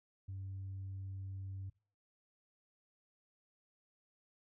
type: tone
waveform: sine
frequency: 96.3 Hz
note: G2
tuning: 30 cents flat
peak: -40 dBFS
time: 0.28-1.7 s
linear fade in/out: 10 ms
effects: noise-tail reverb RT60 0.4 s tail -24 dB re dry + tanh soft clip ceiling -39 dBFS